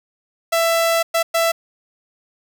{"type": "tone bursts at uneven times", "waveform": "sawtooth", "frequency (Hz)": 665, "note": "E5", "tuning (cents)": 15, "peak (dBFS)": -11, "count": 3, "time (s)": [[0.52, 1.03], [1.14, 1.23], [1.34, 1.52]], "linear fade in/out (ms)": 10, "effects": ["7-bit"]}